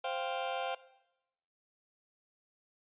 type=chord; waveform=sawtooth; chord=C suspended fourth; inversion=none; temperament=just; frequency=523.3 / 697.7 / 784.9 Hz; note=C5 / F5 / G5; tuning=0 / -2 / +2 cents; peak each=-34 dBFS; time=0.04-0.75 s; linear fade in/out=5 ms; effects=noise-tail reverb RT60 0.9 s tail -18 dB re dry + resampled to 8000 Hz